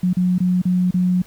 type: tone with dropouts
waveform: sine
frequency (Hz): 181.1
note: F#3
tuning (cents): -37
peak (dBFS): -14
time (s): 0.03-1.22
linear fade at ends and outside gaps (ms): 5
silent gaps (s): 0.132-0.168 / 0.383-0.403 / 0.618-0.653 / 0.909-0.941
effects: pink hiss -48 dBFS RMS until 1.26 s